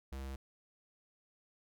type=tone with notch filter; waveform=square; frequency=67.1 Hz; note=C2; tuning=44 cents sharp; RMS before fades=-43 dBFS; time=0.12-0.36 s; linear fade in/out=5 ms; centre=140 Hz; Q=2; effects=none